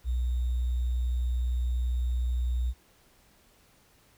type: tone with sample-and-hold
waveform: sine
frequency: 61.2 Hz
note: B1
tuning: 15 cents flat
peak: -25 dBFS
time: 0.04-2.74 s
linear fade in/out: 50 ms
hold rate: 3675 Hz
effects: pink hiss -62 dBFS RMS until 4.17 s